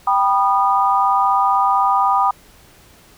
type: chord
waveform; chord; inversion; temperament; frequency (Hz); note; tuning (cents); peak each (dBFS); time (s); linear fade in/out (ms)
sine; G augmented; none; just; 784 / 980 / 1225; G5 / B5 / D#6; 0 / -14 / -27; -17; 0.07-2.31; 5
effects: pink hiss -48 dBFS RMS until 3.17 s